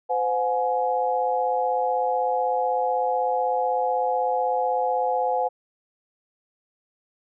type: tone cluster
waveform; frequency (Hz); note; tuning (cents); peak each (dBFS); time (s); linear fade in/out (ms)
sine; 512 / 724 / 840; C5 / F#5 / G#5; -38 / -38 / +19; -25; 0.09-5.49; 20
effects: none